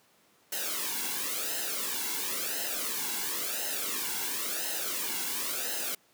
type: noise with flanger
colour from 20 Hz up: white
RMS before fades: -33 dBFS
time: 0.52-5.95 s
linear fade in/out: 5 ms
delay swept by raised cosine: 0.86 to 1.65 ms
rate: 0.96 Hz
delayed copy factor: -0.75
effects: pink hiss -64 dBFS RMS until 6.13 s + high-pass 200 Hz 12 dB/octave